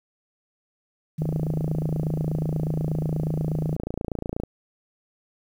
sine tone, 155.56 Hz, D#3, in tune, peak -24 dBFS, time 1.18-3.76 s, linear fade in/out 10 ms
click train, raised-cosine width 2 ms, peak -15 dBFS, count 92, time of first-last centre 1.22-4.436 s, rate 28.3 Hz
effects 9-bit

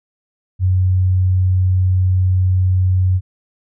sine tone, 92.5 Hz, F#2, in tune, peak -11 dBFS, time 0.59-3.21 s, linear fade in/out 50 ms, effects none

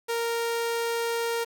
sawtooth tone, 464.8 Hz, A#4, 5 cents flat, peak -22 dBFS, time 0.08-1.45 s, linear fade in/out 20 ms, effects 8-bit

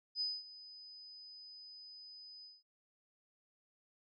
sine tone with ADSR envelope, 5000 Hz, D#8, 8 cents sharp, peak -33 dBFS, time 0.15-2.63 s, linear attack 58 ms, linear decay 220 ms, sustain -18 dB, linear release 190 ms, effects none

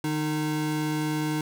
square tone pair together, 151.49 / 308.1 Hz, D#3 / D#4, -46 / -17 cents, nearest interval octave, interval 1229 cents, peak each -30 / -28 dBFS, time 0.04-1.41 s, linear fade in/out 2 ms, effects none

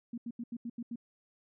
sine tone bursts, 235.4 Hz, A#3, 17 cents sharp, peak -36 dBFS, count 7, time 0.13-0.958 s, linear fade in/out 5 ms, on 48 ms, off 82 ms, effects none

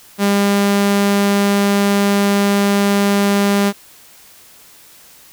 sawtooth tone, 201 Hz, G3, 44 cents sharp, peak -8 dBFS, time 0.18-3.73 s, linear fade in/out 50 ms, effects white hiss -44 dBFS RMS until 5.32 s

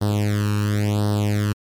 sawtooth tone with flanger, 103.83 Hz, G#2, in tune, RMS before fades -20 dBFS, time 0.01-1.53 s, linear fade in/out 10 ms, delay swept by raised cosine 0.21 to 0.74 ms, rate 0.94 Hz, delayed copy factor +0.95, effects MP3 96 kbps

